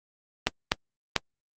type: clicks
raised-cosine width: 0.2 ms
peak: -3 dBFS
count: 3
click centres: 0.47 / 0.719 / 1.163 s
effects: Opus 32 kbps